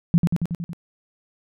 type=tone with echo; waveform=sine; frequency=170 Hz; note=F3; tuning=46 cents flat; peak=-11 dBFS; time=0.14-0.18 s; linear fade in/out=0 ms; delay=92 ms; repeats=6; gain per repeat=-3 dB; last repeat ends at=0.732 s; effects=none